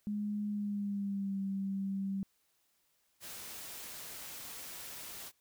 sine tone with pitch glide, 207.7 to 194.91 Hz, G#3 to G3, 0 to -10 cents, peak -33 dBFS, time 0.07-2.23 s, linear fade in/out 0 ms, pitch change -110 cents, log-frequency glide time 0.48-1.39 s
white noise, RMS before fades -46 dBFS, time 3.2-5.32 s, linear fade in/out 50 ms
effects white hiss -75 dBFS RMS until 5.4 s

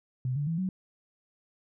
sine tone with pitch steps, 127.6 / 144.89 / 164.52 / 186.82 Hz, C3 / D3 / E3 / F#3, -43 / -23 / -3 / +17 cents, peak -27 dBFS, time 0.25-0.69 s, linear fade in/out 2 ms, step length 110 ms, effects none

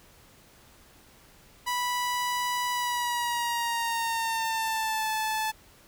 sawtooth tone with pitch glide, 984 to 871.6 Hz, B5 to A5, -7 to -17 cents, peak -23 dBFS, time 1.66-5.52 s, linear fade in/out 20 ms, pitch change -210 cents, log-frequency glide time 2.72-5.1 s, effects pink hiss -56 dBFS RMS until 5.87 s

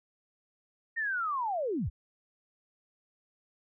sine linear sweep, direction down, 1863 to 40.91 Hz, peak -29 dBFS, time 0.96-1.9 s, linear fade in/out 20 ms, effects none

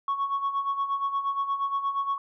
sine tone with tremolo, 1108.7 Hz, C#6, in tune, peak -21 dBFS, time 0.08-2.18 s, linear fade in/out 2 ms, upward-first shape sine, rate 8.5 Hz, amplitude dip 70%, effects tanh soft clip ceiling -21 dBFS

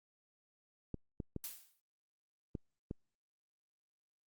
clicks, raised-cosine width 3 ms, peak -27 dBFS, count 5, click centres 0.943 / 1.202 / 1.363 / 2.552 / 2.911 s
blue noise with exponential decay, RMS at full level -41 dBFS, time 1.44-1.8 s, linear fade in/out 0 ms, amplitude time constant 77 ms
effects Opus 48 kbps

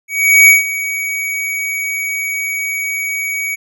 square tone with ADSR envelope, 2258 Hz, C#7, 31 cents sharp, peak -3 dBFS, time 0.08-3.56 s, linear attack 400 ms, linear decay 150 ms, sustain -15 dB, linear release 20 ms, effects none

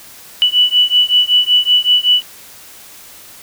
sine beating tone pair, 2960 / 2965.3 Hz, F#7 / F#7, 0 / +3 cents, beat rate 5.3 Hz, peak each -12 dBFS, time 0.42-2.22 s, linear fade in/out 0 ms, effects white hiss -38 dBFS RMS until 3.42 s

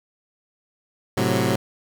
15% pulse chord, F# diminished, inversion first, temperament equal, 110 / 130.81 / 185 Hz, A2 / C3 / F#3, 0 / 0 / 0 cents, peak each -17 dBFS, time 1.17-1.56 s, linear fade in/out 5 ms, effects none

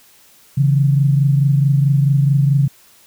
sine tone pair together, 138.1 / 162.71 Hz, C#3 / E3, -6 / -22 cents, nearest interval minor third, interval 284 cents, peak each -11 / -19 dBFS, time 0.57-2.68 s, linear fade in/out 10 ms, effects white hiss -49 dBFS RMS until 3.06 s

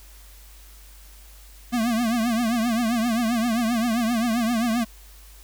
square tone with vibrato, 231.8 Hz, A#3, 10 cents flat, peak -21 dBFS, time 1.72-4.85 s, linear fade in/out 20 ms, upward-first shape triangle, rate 7.6 Hz, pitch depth 130 cents each way, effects added 50 Hz sine -45 dBFS peak until 5.43 s + white hiss -51 dBFS RMS until 5.43 s

